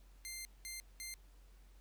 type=tone bursts at uneven times; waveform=10% pulse; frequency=2092 Hz; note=C7; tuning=1 cent flat; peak=-35 dBFS; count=3; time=0.25-0.45 / 0.65-0.8 / 1-1.14 s; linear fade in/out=0 ms; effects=added 46 Hz sine -58 dBFS peak until 1.8 s + pink hiss -71 dBFS RMS until 1.8 s